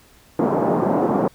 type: band-pass noise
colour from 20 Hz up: pink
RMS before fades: -19 dBFS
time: 0.39-1.28 s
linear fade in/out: 2 ms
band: 180 to 950 Hz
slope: 24 dB/octave
effects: pink hiss -52 dBFS RMS until 1.34 s